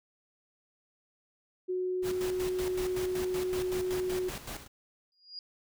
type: tone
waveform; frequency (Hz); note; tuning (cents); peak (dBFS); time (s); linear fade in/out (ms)
sine; 367.1; F#4; -14; -29; 1.68-4.3; 20
type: noise with tremolo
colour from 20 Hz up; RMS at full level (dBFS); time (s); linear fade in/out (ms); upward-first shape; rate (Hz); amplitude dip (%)
pink; -39; 2.02-4.68; 50; square; 5.3; 65
type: tone with exponential growth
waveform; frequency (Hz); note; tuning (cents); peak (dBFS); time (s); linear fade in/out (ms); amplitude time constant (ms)
sine; 4859; D#8; -42; -36; 5.12-5.39; 1; 58
effects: none